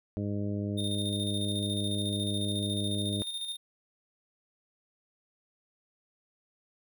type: harmonic tone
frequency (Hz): 102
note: G#2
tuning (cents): -31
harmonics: 1 / 2 / 3 / 4 / 5 / 6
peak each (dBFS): -33 / -34 / -37 / -42 / -46 / -44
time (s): 0.17-3.22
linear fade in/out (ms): 0
type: tone with tremolo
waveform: square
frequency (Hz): 3651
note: A#7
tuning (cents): -37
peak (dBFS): -33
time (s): 0.77-3.57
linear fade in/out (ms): 20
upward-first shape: square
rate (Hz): 14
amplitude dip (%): 45
effects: none